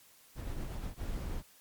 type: noise with tremolo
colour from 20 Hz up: brown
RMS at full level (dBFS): -37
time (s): 0.35-0.95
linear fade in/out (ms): 50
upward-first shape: sine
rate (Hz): 8.5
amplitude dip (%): 35
type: noise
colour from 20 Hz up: brown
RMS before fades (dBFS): -37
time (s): 0.96-1.43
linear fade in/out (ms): 50
effects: white hiss -61 dBFS RMS until 1.6 s + MP3 96 kbps